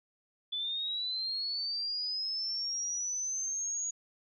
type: linear sweep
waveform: sine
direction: up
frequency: 3458 to 6750 Hz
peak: -32 dBFS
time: 0.52-3.91 s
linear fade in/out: 10 ms
effects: none